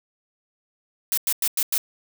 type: noise bursts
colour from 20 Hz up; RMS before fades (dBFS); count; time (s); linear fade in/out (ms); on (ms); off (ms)
blue; -22; 5; 1.12-1.779; 0; 55; 96
effects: none